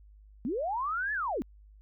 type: linear two-way sweep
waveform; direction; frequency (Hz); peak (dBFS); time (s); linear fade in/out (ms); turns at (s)
sine; up then down; 207.7 to 1760 to 207.7; -29; 0.45-1.42; 0; 1.13
effects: added 51 Hz sine -52 dBFS peak until 1.81 s